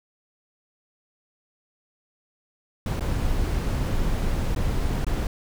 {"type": "noise with dropouts", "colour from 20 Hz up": "brown", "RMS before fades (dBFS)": -24, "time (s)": [2.86, 5.27], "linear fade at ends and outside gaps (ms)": 2, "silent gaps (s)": [[2.996, 3.007], [4.549, 4.561], [5.046, 5.066]], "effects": []}